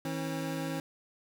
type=tone pair together; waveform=25% pulse; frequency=160.4 / 269.8 Hz; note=E3 / C#4; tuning=-47 / -47 cents; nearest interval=major sixth; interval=900 cents; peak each=-32 / -32 dBFS; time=0.05-0.8 s; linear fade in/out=2 ms; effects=none